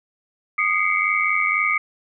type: tone cluster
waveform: sine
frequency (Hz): 1234 / 2090 / 2192 / 2276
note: D#6 / C7 / C#7 / C#7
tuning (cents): -15 / -2 / -20 / +45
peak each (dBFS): -23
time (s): 0.58-1.78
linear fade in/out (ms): 5
effects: none